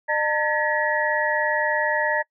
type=tone cluster; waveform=sine; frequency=604 / 905 / 1708 / 1909 Hz; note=D5 / A5 / G#6 / A#6; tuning=+48 / +48 / +48 / +41 cents; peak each=-25 dBFS; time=0.08-2.23 s; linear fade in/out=20 ms; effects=noise-tail reverb RT60 0.1 s tail -26 dB re dry